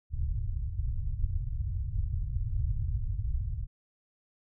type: low-pass noise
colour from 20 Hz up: pink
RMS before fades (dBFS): -31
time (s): 0.1-3.67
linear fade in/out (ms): 50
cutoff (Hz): 120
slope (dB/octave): 48
effects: none